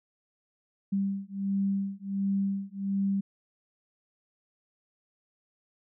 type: beating tone pair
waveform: sine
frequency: 196 / 197.4 Hz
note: G3 / G3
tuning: 0 / +12 cents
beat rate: 1.4 Hz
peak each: -30 dBFS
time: 0.92-3.21 s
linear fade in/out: 10 ms
effects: none